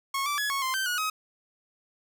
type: tone with pitch steps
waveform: sawtooth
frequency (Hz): 1094 / 1164 / 1688 / 1101 / 1044 / 1553 / 1454 / 1267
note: C#6 / D6 / G#6 / C#6 / C6 / G6 / F#6 / D#6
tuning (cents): -23 / -16 / +28 / -12 / -4 / -17 / -31 / +31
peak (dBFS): -23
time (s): 0.14-1.1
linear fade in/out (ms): 5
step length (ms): 120
effects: none